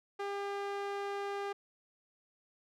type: tone with band-pass filter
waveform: sawtooth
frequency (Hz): 401.1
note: G4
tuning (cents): +40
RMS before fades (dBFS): -38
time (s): 0.19-1.53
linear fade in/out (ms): 10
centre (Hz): 870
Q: 0.55
effects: none